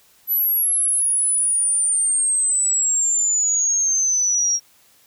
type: exponential sweep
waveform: sine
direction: down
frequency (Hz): 12000 to 5610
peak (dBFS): -16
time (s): 0.27-4.6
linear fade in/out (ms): 50
effects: white hiss -55 dBFS RMS until 5.06 s